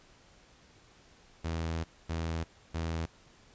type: tone bursts at uneven times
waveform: sawtooth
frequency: 81.9 Hz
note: E2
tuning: 11 cents flat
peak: -28 dBFS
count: 3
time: 1.44-1.84 / 2.09-2.44 / 2.74-3.06 s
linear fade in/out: 10 ms
effects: pink hiss -60 dBFS RMS until 3.54 s + resampled to 16000 Hz